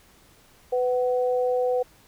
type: tone pair together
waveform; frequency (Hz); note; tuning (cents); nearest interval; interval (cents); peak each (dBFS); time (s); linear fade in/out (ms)
sine; 499.7 / 748.7; B4 / F#5; +20 / +20; perfect fifth; 700; -21 / -29; 0.72-1.83; 10
effects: pink hiss -56 dBFS RMS until 2.07 s